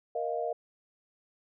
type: chord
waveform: sine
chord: Bb suspended fourth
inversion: none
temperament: equal with one note detuned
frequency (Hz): 470.2 / 622.3 / 698.5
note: Bb4 / Eb5 / F5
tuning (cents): +15 / 0 / 0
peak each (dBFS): -34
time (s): 0.15-0.53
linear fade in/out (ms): 5
effects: none